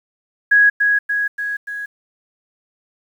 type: tone with echo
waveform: sine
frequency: 1661.2 Hz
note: G#6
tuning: in tune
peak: -8 dBFS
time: 0.51-0.7 s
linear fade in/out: 10 ms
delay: 290 ms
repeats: 4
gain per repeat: -4 dB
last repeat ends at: 1.86 s
effects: 8-bit